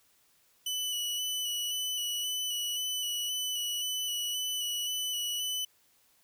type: tone with vibrato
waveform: sawtooth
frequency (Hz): 2970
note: F#7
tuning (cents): +6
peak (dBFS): -28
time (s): 0.66-5.65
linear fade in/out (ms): 5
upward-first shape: square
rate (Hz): 1.9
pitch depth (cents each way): 17
effects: white hiss -67 dBFS RMS until 6.23 s